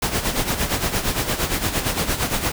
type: noise with tremolo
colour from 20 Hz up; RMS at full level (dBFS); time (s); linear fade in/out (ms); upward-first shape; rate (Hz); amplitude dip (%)
pink; -20; 0.02-2.52; 5; sine; 8.7; 65
effects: none